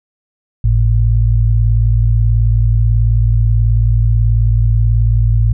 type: tone pair together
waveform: sine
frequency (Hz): 52.74 / 111.2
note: G#1 / A2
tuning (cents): +27 / +19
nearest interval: octave + minor second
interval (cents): 1292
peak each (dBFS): -11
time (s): 0.64-5.53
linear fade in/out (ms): 5
effects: none